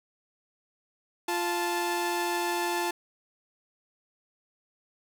sawtooth tone pair together, 348.6 / 875 Hz, F4 / A5, -3 / -10 cents, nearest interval octave + major third, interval 1593 cents, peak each -26 dBFS, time 1.28-2.91 s, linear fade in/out 5 ms, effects none

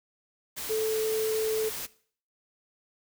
sine tone in noise, 437.9 Hz, A4, 8 cents flat, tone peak -25 dBFS, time 0.69-1.7 s, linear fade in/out 20 ms, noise white, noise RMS -36 dBFS, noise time 0.56-1.87 s, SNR +8 dB, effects noise-tail reverb RT60 0.5 s tail -19 dB re dry

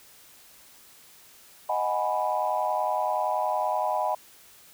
sine chord, G# minor seventh, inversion second, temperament equal, 622.3 / 740 / 830.6 / 987.8 Hz, D#5 / F#5 / G#5 / B5, 0 / 0 / 0 / 0 cents, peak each -29 dBFS, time 1.69-4.15 s, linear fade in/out 5 ms, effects tanh soft clip ceiling -13 dBFS + white hiss -53 dBFS RMS until 4.73 s

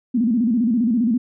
sine tone with vibrato, 233.5 Hz, A#3, 3 cents sharp, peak -15 dBFS, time 0.14-1.18 s, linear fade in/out 10 ms, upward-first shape square, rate 15 Hz, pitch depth 120 cents each way, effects none

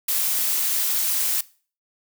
blue noise with amplitude modulation, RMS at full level -20 dBFS, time 0.08-1.41 s, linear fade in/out 5 ms, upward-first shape sine, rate 238 Hz, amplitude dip 55%, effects noise-tail reverb RT60 0.4 s tail -20 dB re dry

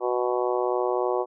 harmonic tone, 123.47 Hz, B2, in tune, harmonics 3 / 4 / 5 / 6 / 7 / 8 / 9, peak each -26 / -28 / -30 / -32 / -33 / -34 / -35 dBFS, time 0-1.26 s, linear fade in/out 50 ms, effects none

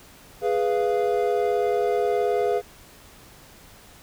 triangle chord, F diminished, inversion first, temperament equal with one note detuned, 415.3 / 493.9 / 693.6 Hz, Ab4 / Cb5 / F5, 0 / 0 / -12 cents, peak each -21 / -23 / -24 dBFS, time 0.41-2.62 s, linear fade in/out 50 ms, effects pink hiss -49 dBFS RMS until 4.02 s

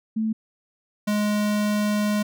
sine / square tone pair in turn, 220 / 208.9 Hz, A3 / G#3, 0 / +10 cents, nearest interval minor second, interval 90 cents, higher first, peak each -21 dBFS, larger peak neither, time 0.16-0.33 / 1.07-2.23 s, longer second, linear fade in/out 10 ms, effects none

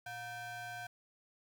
square ring-modulated tone, 415.3 Hz, G#4, in tune, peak -40 dBFS, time 0.06-0.87 s, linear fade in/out 5 ms, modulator 1130 Hz, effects 11-bit

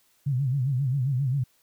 sine tone with vibrato, 132.9 Hz, C3, 27 cents sharp, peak -22 dBFS, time 0.26-1.44 s, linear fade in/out 10 ms, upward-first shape sine, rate 7.5 Hz, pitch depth 140 cents each way, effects white hiss -65 dBFS RMS until 1.62 s

